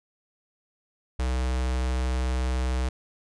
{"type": "tone with notch filter", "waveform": "square", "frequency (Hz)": 63.4, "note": "B1", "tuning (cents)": 46, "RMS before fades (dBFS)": -26, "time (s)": [1.19, 2.89], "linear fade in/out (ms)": 5, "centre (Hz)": 230, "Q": 1.7, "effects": ["resampled to 22050 Hz"]}